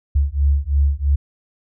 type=beating tone pair; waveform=sine; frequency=69.3 / 72.3 Hz; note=C#2 / D2; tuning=0 / -27 cents; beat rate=3 Hz; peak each=-17 dBFS; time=0.15-1.16 s; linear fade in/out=10 ms; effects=none